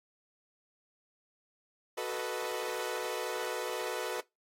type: chord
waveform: sawtooth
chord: B dominant seventh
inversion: second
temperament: equal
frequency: 370 / 440 / 493.9 / 622.3 Hz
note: F#4 / A4 / B4 / D#5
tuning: 0 / 0 / 0 / 0 cents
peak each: -36 / -35 / -34 / -39 dBFS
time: 1.97-4.21 s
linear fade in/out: 10 ms
effects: noise-tail reverb RT60 0.2 s tail -22 dB re dry + AAC 48 kbps